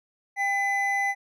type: tone pair together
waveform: triangle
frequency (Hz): 795.9 / 2009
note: G5 / B6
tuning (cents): +26 / +29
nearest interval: octave + major third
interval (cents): 1603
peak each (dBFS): -25 / -23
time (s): 0.36-1.15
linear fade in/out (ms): 50
effects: none